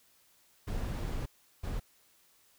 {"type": "noise bursts at uneven times", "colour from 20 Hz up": "brown", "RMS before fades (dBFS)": -35, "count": 2, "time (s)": [[0.67, 1.26], [1.63, 1.8]], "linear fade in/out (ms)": 10, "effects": ["white hiss -66 dBFS RMS until 2.58 s"]}